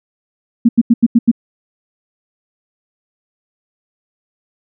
sine tone bursts, 233.1 Hz, A#3, in tune, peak -4 dBFS, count 6, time 0.65-1.315 s, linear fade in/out 10 ms, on 40 ms, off 85 ms, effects none

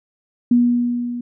sine tone with level ramp, 241.6 Hz, B3, 38 cents flat, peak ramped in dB -9 to -24 dBFS, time 0.51-1.21 s, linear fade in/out 5 ms, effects none

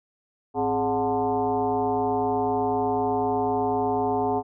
sine tone with frequency modulation, 574 Hz, D5, 40 cents flat, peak -21 dBFS, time 0.54-4.43 s, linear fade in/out 50 ms, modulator 156 Hz, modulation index 2.2, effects none

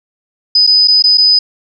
sine tone with dropouts, 4998 Hz, D#8, 7 cents sharp, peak -5 dBFS, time 0.55-1.39 s, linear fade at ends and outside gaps 5 ms, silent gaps 0.667-0.673 / 0.875-0.881 / 1.024-1.039 / 1.174-1.18 s, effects none

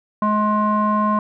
square tone with low-pass filter, 211.3 Hz, G#3, 30 cents sharp, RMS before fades -18 dBFS, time 0.22-1.19 s, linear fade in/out 2 ms, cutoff 1100 Hz, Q 6.3, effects none

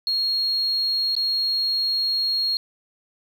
sine tone with dropouts, 4280 Hz, C8, 38 cents sharp, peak -19 dBFS, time 0.07-2.57 s, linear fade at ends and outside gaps 1 ms, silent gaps 1.152-1.165 s, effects tanh soft clip ceiling -15 dBFS + 8-bit

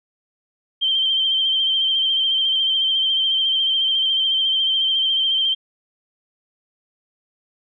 sine tone with vibrato, 3136 Hz, G7, in tune, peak -16 dBFS, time 0.81-5.55 s, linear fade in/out 20 ms, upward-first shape sine, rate 14 Hz, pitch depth 35 cents each way, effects none

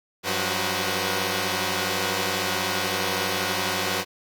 5% pulse tone cluster, 96.3 / 180.4 / 374.5 / 482.5 / 517 Hz, G2 / F#3 / F#4 / B4 / C5, -30 / -44 / +21 / -40 / -21 cents, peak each -19 dBFS, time 0.23-4.05 s, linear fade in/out 50 ms, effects none

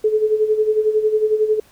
sine tone with tremolo, 430.7 Hz, A4, 37 cents flat, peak -11 dBFS, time 0.04-1.6 s, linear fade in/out 5 ms, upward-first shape sine, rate 11 Hz, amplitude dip 70%, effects pink hiss -52 dBFS RMS until 1.71 s

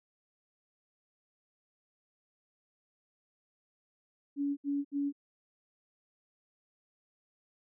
sine tone bursts, 283.5 Hz, C#4, 39 cents sharp, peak -29 dBFS, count 3, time 4.36-5.126 s, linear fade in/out 50 ms, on 210 ms, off 68 ms, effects none

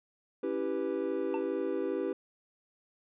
triangle chord, C# half-diminished seventh, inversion none, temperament equal, 277.2 / 329.6 / 392 / 493.9 Hz, C#4 / E4 / G4 / B4, 0 / 0 / 0 / 0 cents, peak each -36 / -34 / -32 / -34 dBFS, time 0.43-2.13 s, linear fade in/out 5 ms
square tone with exponential decay, 894 Hz, A5, 27 cents sharp, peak -33 dBFS, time 1.34-1.47 s, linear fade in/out 1 ms, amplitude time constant 27 ms
effects resampled to 8000 Hz

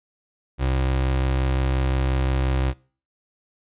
30% pulse tone, 65.7 Hz, C2, 8 cents sharp, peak -17 dBFS, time 0.58-2.74 s, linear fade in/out 50 ms, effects noise-tail reverb RT60 0.4 s tail -22 dB re dry + resampled to 8000 Hz

